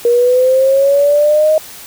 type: linear sweep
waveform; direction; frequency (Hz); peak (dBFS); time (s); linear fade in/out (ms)
sine; up; 471.9 to 628; -7; 0.05-1.58; 2
effects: white hiss -33 dBFS RMS until 1.86 s